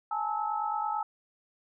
sine tone cluster, 837 / 886 / 1297 Hz, G#5 / A5 / E6, +13 / +12 / -28 cents, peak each -32 / -33 / -34 dBFS, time 0.11-1.03 s, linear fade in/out 5 ms, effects none

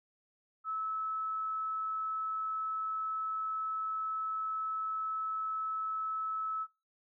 sine tone, 1301 Hz, E6, 23 cents flat, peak -33 dBFS, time 0.64-6.67 s, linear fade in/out 50 ms, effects noise-tail reverb RT60 0.3 s tail -19 dB re dry

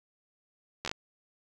slowing click train, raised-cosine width 0.2 ms, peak -16 dBFS, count 5, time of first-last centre 0.85-0.914 s, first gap 12 ms, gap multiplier 1.2, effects none

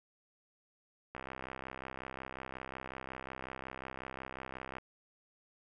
click train, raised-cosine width 0.5 ms, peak -27 dBFS, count 239, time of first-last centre 1.15-4.784 s, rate 65.5 Hz, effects none

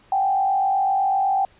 sine tone with frequency modulation, 780 Hz, G5, 9 cents flat, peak -17 dBFS, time 0.12-1.45 s, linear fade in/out 2 ms, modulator 47.9 Hz, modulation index 0.71, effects pink hiss -55 dBFS RMS until 1.59 s + resampled to 8000 Hz

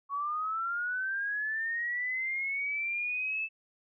sine linear sweep, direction up, 1108.7 to 2637 Hz, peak -30 dBFS, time 0.09-3.49 s, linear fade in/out 50 ms, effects none

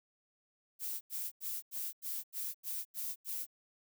violet noise bursts, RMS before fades -39 dBFS, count 9, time 0.79-3.466 s, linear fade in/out 50 ms, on 220 ms, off 87 ms, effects none

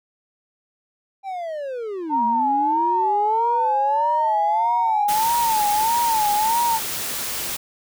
triangle linear two-way sweep, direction down then up, 795 to 219.3 to 795 Hz, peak -24 dBFS, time 1.23-5.08 s, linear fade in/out 50 ms, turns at 2.25 s
sine tone with vibrato, 885 Hz, A5, 10 cents sharp, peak -17 dBFS, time 2.09-6.8 s, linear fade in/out 50 ms, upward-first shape sine, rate 1.6 Hz, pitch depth 120 cents each way
white noise, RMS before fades -27 dBFS, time 5.08-7.57 s, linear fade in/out 10 ms
effects none

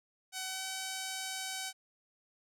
5% pulse tone with pitch glide, 754 to 761 Hz, F#5 to F#5, +32 to +48 cents, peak -25 dBFS, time 0.32-1.73 s, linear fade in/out 50 ms, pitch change +16 cents, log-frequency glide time 0.45-0.62 s, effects none

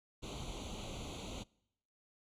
pink noise with comb filter, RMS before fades -44 dBFS, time 0.22-1.44 s, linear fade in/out 20 ms, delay 0.29 ms, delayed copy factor +1, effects noise-tail reverb RT60 0.8 s tail -25 dB re dry + low-pass 7000 Hz 12 dB/octave

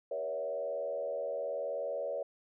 sine tone with frequency modulation, 560 Hz, C#5, 18 cents sharp, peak -33 dBFS, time 0.11-2.23 s, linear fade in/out 5 ms, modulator 80.8 Hz, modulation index 1.1, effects none

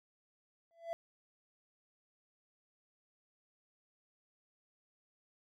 triangle tone with exponential growth, 670 Hz, E5, 28 cents sharp, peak -31 dBFS, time 0.71-0.93 s, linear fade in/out 0 ms, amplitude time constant 46 ms, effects none

